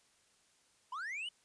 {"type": "linear sweep", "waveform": "triangle", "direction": "up", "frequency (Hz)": [945, 3030], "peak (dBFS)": -37, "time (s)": [0.92, 1.29], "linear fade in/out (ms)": 5, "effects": ["white hiss -70 dBFS RMS until 1.44 s", "resampled to 22050 Hz"]}